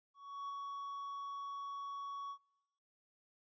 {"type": "tone with ADSR envelope", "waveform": "triangle", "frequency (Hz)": 1120, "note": "C#6", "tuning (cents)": 18, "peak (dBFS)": -38, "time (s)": [0.14, 2.38], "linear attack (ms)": 350, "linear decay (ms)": 14, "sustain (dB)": -2, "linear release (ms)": 73, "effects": ["noise-tail reverb RT60 1.0 s tail -25 dB re dry", "resampled to 16000 Hz"]}